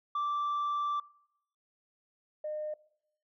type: tone pair in turn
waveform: sine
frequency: 1170 / 609.1 Hz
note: D6 / D#5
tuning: -7 / -37 cents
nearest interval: major seventh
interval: 1130 cents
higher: first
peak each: -27 / -33 dBFS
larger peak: first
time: 0.15-1 / 2.44-2.74 s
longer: first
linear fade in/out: 5 ms
effects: noise-tail reverb RT60 0.7 s tail -21 dB re dry + tanh soft clip ceiling -28 dBFS